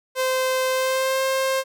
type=tone with pitch glide; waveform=sawtooth; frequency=518 to 530.4 Hz; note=C5 to C5; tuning=-17 to +23 cents; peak=-16 dBFS; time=0.15-1.64 s; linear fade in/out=50 ms; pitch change=+40 cents; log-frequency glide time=0.71-1.22 s; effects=none